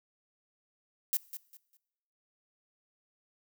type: noise with echo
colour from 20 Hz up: violet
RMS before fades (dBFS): -29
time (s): 1.13-1.17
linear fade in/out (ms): 0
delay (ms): 200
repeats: 3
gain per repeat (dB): -12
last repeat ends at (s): 1.77
effects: noise-tail reverb RT60 1.0 s tail -23 dB re dry